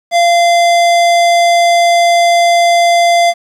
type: tone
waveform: square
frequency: 689 Hz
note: F5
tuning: 24 cents flat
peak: -7 dBFS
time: 0.11-3.34 s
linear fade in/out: 50 ms
effects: low-pass 8000 Hz 12 dB/octave + 7-bit